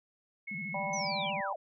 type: tone with pitch glide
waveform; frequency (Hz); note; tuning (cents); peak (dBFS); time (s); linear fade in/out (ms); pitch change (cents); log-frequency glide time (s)
sine; 2184 to 2341; C#7 to D7; -26 to -6; -37; 0.47-1.31; 10; +120; 0.98-1.12
type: tone with vibrato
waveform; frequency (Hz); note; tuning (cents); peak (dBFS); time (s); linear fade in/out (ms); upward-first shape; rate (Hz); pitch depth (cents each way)
sine; 183.1; F#3; -18; -40; 0.51-1.41; 5; square; 14; 200
type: chord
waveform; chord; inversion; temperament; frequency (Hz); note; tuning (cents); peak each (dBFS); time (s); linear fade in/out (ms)
sine; G major; second; just; 588 / 784 / 980; D5 / G5 / B5; +2 / 0 / -14; -38 / -37 / -38; 0.74-1.53; 5
type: linear sweep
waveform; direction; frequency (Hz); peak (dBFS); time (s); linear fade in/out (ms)
sine; down; 6180 to 554.4; -36; 0.93-1.56; 5
effects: none